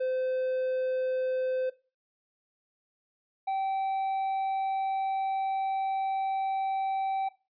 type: tone pair in turn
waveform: triangle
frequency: 515 / 773.6 Hz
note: C5 / G5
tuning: -28 / -23 cents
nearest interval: perfect fifth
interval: 705 cents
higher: second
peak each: -25 dBFS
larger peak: neither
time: 0-1.7 / 3.47-7.29 s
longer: second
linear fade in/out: 10 ms
effects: noise-tail reverb RT60 0.3 s tail -18 dB re dry + resampled to 11025 Hz